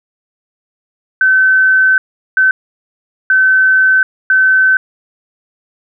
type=tone bursts at uneven times; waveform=sine; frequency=1529 Hz; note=G6; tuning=44 cents flat; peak=-6 dBFS; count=4; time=1.21-1.98 / 2.37-2.51 / 3.3-4.03 / 4.3-4.77 s; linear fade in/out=2 ms; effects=none